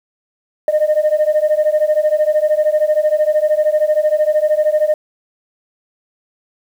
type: beating tone pair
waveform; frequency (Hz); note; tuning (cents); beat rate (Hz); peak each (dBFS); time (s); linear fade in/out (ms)
sine; 604 / 617; D5 / D#5; +48 / -15; 13; -13; 0.68-4.94; 2
effects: tanh soft clip ceiling -7 dBFS + 7-bit